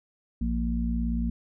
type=harmonic tone; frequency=57.8 Hz; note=A#1; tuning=14 cents flat; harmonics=1 / 3 / 4; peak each=-27 / -33 / -29 dBFS; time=0.41-1.3 s; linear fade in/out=5 ms; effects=none